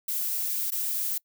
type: noise with dropouts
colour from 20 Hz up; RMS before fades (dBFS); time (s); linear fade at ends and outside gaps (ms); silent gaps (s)
violet; -29; 0.08-1.18; 5; 0.705-0.719
effects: noise-tail reverb RT60 0.1 s tail -25 dB re dry